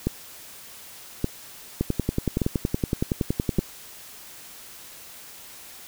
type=two click trains; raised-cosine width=3 ms; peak=-9 / -9 dBFS; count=20 / 4; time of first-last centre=1.81-3.586 / 0.07-3.591 s; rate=10.7 / 0.852 Hz; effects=white hiss -44 dBFS RMS until 5.87 s